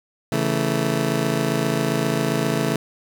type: chord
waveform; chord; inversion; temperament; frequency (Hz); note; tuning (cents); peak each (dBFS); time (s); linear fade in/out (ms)
20% pulse; A major; first; just; 137.5 / 165 / 220; C#3 / E3 / A3; -14 / +2 / 0; -19 / -20 / -19; 0.32-2.76; 2
effects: none